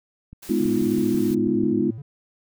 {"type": "click train", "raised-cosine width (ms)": 5, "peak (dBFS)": -28, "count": 9, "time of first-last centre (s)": [0.33, 1.635], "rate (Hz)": 6.13}
{"type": "noise", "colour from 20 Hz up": "white", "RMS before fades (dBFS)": -41, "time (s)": [0.42, 1.35], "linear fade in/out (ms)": 10}
{"type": "chord", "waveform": "sine", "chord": "F half-diminished seventh", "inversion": "first", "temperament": "just", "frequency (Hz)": [209.5, 251.4, 314.3, 349.2], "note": ["Ab3", "Cb4", "Eb4", "F4"], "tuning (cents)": [15, 31, 18, 0], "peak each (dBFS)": -24, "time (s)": [0.49, 1.91], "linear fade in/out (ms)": 10}
{"type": "tone with vibrato", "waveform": "triangle", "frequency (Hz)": 125.8, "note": "B2", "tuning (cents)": 32, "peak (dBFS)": -31, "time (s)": [0.6, 2.02], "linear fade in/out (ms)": 5, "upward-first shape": "square", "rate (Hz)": 5.8, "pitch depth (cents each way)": 210}
{"effects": []}